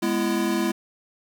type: chord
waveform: square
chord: E major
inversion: first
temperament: equal with one note detuned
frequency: 207.7 / 246.9 / 335.8 Hz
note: G#3 / B3 / E4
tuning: 0 / 0 / +32 cents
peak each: -27 / -29 / -25 dBFS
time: 0.02-0.72 s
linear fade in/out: 10 ms
effects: 8-bit